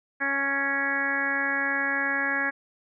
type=harmonic tone; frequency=277.2 Hz; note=C#4; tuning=in tune; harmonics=1 / 2 / 3 / 4 / 5 / 6 / 7 / 8; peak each=-35 / -37 / -36 / -36 / -36 / -26 / -31 / -35 dBFS; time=0.2-2.51 s; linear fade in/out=20 ms; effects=none